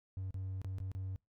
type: tone with dropouts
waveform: triangle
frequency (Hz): 95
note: F#2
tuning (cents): +46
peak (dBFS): -35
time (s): 0.17-1.16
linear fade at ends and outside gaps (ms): 0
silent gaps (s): 0.307-0.343 / 0.616-0.646 / 0.784-0.802 / 0.916-0.95
effects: noise-tail reverb RT60 0.2 s tail -26 dB re dry + tanh soft clip ceiling -31 dBFS